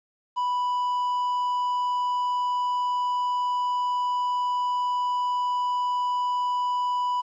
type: tone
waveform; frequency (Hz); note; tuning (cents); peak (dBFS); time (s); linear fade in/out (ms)
triangle; 987.8; B5; 0; -21; 0.36-7.22; 20
effects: resampled to 16000 Hz + 10-bit